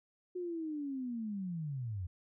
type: linear sweep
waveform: sine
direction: down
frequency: 365.9 to 83.8 Hz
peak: -36 dBFS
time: 0.35-2.07 s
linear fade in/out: 10 ms
effects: none